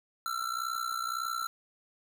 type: tone with amplitude modulation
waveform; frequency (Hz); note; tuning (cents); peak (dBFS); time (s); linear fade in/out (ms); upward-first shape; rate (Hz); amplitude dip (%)
square; 1347; E6; +37; -29; 0.26-1.47; 0; sine; 61.8; 80
effects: none